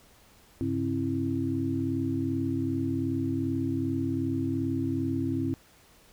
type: tone cluster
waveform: sine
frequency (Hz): 100.5 / 138.7 / 267.3 / 329.9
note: G2 / C#3 / C4 / E4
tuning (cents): +44 / +1 / +37 / +1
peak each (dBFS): -33 / -36 / -29 / -32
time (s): 0.61-5.54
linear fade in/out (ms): 0
effects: pink hiss -58 dBFS RMS until 6.12 s